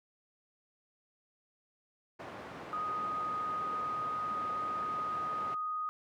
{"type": "band-pass noise", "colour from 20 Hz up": "white", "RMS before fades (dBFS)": -46, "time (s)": [2.19, 5.55], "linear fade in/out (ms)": 10, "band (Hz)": [100, 1100], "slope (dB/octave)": 12}
{"type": "tone", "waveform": "sine", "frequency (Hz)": 1244.5, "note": "D#6", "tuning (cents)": 0, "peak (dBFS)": -33, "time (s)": [2.73, 5.89], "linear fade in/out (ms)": 0}
{"effects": []}